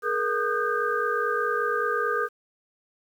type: tone cluster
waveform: sine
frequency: 425 / 473.8 / 1225 / 1523 / 1588 Hz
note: G#4 / A#4 / D#6 / F#6 / G6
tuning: +40 / +28 / -27 / +50 / +22 cents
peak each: -30 / -29 / -27 / -33 / -30 dBFS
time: 0.02-2.29 s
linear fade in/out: 50 ms
effects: 9-bit